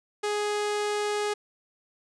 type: tone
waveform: sawtooth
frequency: 416.3 Hz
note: G#4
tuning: 4 cents sharp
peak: -22 dBFS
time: 0.23-1.34 s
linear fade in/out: 10 ms
effects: resampled to 22050 Hz